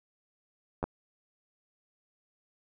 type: clicks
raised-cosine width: 1 ms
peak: -17 dBFS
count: 2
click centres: 0.829 / 0.84 s
effects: none